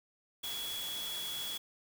sine tone in noise, 3365 Hz, G#7, 22 cents sharp, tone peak -38 dBFS, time 0.43-1.58 s, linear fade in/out 10 ms, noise white, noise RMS -43 dBFS, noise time 0.43-1.58 s, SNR +2 dB, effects none

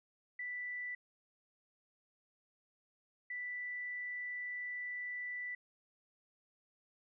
sine tone bursts at uneven times, 1975.5 Hz, B6, in tune, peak -39 dBFS, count 2, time 0.39-0.95 / 3.3-5.55 s, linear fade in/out 5 ms, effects none

